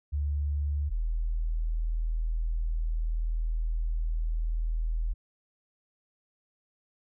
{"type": "tone pair in turn", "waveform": "sine", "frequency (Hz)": [72.5, 40.38], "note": ["D2", "E1"], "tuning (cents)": [-22, -35], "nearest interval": "minor seventh", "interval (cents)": 1013, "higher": "first", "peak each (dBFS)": -26, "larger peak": "neither", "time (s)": [[0.12, 0.9], [0.9, 5.14]], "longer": "second", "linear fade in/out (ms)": 20, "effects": []}